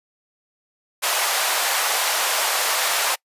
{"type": "high-pass noise", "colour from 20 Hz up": "pink", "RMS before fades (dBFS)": -21, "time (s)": [1.02, 3.16], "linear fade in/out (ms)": 20, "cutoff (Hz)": 640, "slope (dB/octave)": 24, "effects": ["noise-tail reverb RT60 0.1 s tail -26 dB re dry", "resampled to 32000 Hz"]}